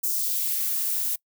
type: noise with high-pass filter sweep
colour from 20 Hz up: violet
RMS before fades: -26 dBFS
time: 0.03-1.16 s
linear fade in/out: 10 ms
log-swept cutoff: 7000 to 350 Hz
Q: 1.4
effects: noise-tail reverb RT60 0.1 s tail -24 dB re dry